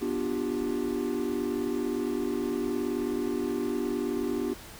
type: chord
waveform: triangle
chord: G dominant seventh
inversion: first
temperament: just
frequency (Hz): 245 / 294 / 352.8 / 392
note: B3 / D4 / F4 / G4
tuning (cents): -14 / +2 / +18 / 0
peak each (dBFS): -31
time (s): 0.01-4.54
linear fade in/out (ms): 10
effects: pink hiss -46 dBFS RMS until 4.79 s